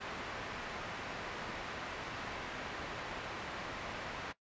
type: low-pass noise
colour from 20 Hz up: white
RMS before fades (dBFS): -43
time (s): 0-4.33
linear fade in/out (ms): 20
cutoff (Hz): 1900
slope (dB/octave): 12
effects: noise-tail reverb RT60 0.1 s tail -17 dB re dry + resampled to 16000 Hz